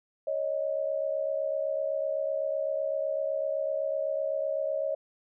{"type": "tone pair together", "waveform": "sine", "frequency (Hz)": [554.4, 622.3], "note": ["C#5", "D#5"], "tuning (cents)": [0, 0], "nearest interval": "major second", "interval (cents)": 200, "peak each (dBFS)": [-30, -30], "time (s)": [0.27, 4.95], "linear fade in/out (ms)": 5, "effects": []}